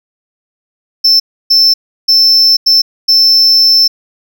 triangle tone bursts at uneven times, 5320 Hz, E8, 15 cents sharp, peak -3 dBFS, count 5, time 1.04-1.2 / 1.5-1.74 / 2.08-2.57 / 2.66-2.82 / 3.08-3.88 s, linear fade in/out 10 ms, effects none

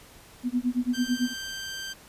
sine tone with tremolo, 246.9 Hz, B3, in tune, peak -20 dBFS, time 0.43-1.34 s, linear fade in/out 50 ms, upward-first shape sine, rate 9 Hz, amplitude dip 100%
15% pulse tone, 1568 Hz, G6, in tune, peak -27 dBFS, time 0.93-1.94 s, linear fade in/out 20 ms
effects pink hiss -51 dBFS RMS until 2.08 s + resampled to 32000 Hz

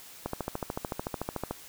click train, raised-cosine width 1 ms, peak -17 dBFS, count 18, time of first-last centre 0.26-1.51 s, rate 13.6 Hz, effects white hiss -49 dBFS RMS until 1.68 s

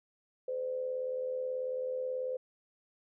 sine tone with amplitude modulation, 511 Hz, C5, 41 cents flat, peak -30 dBFS, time 0.48-2.37 s, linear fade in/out 5 ms, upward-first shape sine, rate 78.4 Hz, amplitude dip 55%, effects none

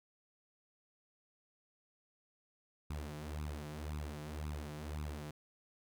sawtooth tone with flanger, 75 Hz, D2, 37 cents sharp, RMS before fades -43 dBFS, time 2.9-5.31 s, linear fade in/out 5 ms, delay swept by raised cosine 0.78 to 6.08 ms, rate 1.9 Hz, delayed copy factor +0.8, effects none

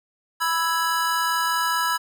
square chord, E major, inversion second, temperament equal, 987.8 / 1318.5 / 1661.2 Hz, B5 / E6 / G#6, 0 / 0 / 0 cents, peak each -25 / -26 / -27 dBFS, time 0.4-1.98 s, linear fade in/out 20 ms, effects none

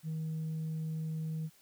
sine tone, 158.5 Hz, D#3, 32 cents sharp, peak -32 dBFS, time 0.03-1.5 s, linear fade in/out 50 ms, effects tanh soft clip ceiling -32 dBFS + white hiss -64 dBFS RMS until 1.61 s

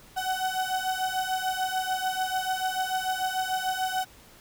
35% pulse beating tone pair, 747 / 753.8 Hz, F#5 / F#5, +16 / +32 cents, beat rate 6.8 Hz, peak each -28 dBFS, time 0.16-4.05 s, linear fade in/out 20 ms, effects pink hiss -53 dBFS RMS until 4.4 s

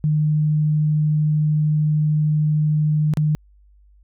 sine tone with dropouts, 152.2 Hz, D#3, 38 cents flat, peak -15 dBFS, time 0.04-3.35 s, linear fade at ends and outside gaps 0 ms, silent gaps 3.137-3.172 s, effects added 50 Hz sine -49 dBFS peak until 4.03 s

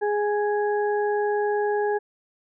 harmonic tone, 415.3 Hz, G#4, in tune, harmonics 1 / 2 / 4, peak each -22 / -27 / -33 dBFS, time 0.01-1.99 s, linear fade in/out 20 ms, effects none

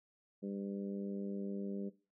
harmonic tone, 99.6 Hz, G2, 28 cents sharp, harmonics 2 / 3 / 4 / 5 / 6, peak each -40 / -47 / -46 / -49 / -56 dBFS, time 0.42-1.9 s, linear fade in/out 20 ms, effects noise-tail reverb RT60 0.3 s tail -17 dB re dry

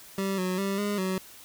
25% pulse tone with pitch steps, 194.4 / 183.9 / 196.4 / 205.1 / 187.5 Hz, G3 / F#3 / G3 / G#3 / F#3, -14 / -10 / +4 / -21 / +23 cents, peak -23 dBFS, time 0.18-1.18 s, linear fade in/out 2 ms, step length 200 ms, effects white hiss -49 dBFS RMS until 1.44 s

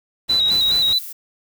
pink noise with tremolo, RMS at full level -31 dBFS, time 0.28-0.94 s, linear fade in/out 20 ms, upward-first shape triangle, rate 4.8 Hz, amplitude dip 75%
sine tone with vibrato, 3900 Hz, B7, 23 cents flat, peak -14 dBFS, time 0.29-0.99 s, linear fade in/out 10 ms, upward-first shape square, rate 4.7 Hz, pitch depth 38 cents each way
violet noise, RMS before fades -33 dBFS, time 0.51-1.13 s, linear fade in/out 10 ms
effects none

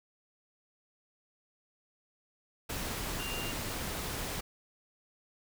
sine tone in noise, 2794 Hz, F7, in tune, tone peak -40 dBFS, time 3.19-3.52 s, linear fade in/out 10 ms, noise pink, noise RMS -37 dBFS, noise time 2.69-4.41 s, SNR -6 dB, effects none

